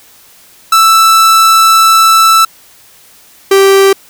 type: tone pair in turn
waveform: 45% pulse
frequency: 1322 / 390.4 Hz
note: E6 / G4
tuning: +5 / -7 cents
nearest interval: octave + major sixth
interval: 2112 cents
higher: first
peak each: -3 dBFS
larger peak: neither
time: 0.72-2.45 / 3.51-3.93 s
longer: first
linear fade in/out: 5 ms
effects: white hiss -41 dBFS RMS until 4.09 s